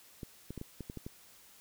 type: clicks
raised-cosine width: 3 ms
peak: -28 dBFS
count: 8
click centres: 0.232 / 0.506 / 0.577 / 0.614 / 0.807 / 0.899 / 0.973 / 1.065 s
effects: white hiss -59 dBFS RMS until 1.6 s